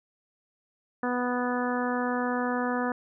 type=harmonic tone; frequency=246.9 Hz; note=B3; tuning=in tune; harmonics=1 / 2 / 3 / 4 / 5 / 6 / 7; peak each=-29 / -32 / -34 / -35 / -36 / -37 / -37 dBFS; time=1.03-2.92 s; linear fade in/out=2 ms; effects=none